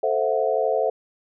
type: chord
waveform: sine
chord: F# half-diminished seventh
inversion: first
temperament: equal with one note detuned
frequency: 440 / 523.3 / 659.3 / 731.5 Hz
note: A4 / C5 / E5 / F#5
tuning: 0 / 0 / 0 / -20 cents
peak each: -24 / -24 / -24 / -27 dBFS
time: 0.03-0.9 s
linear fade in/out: 5 ms
effects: none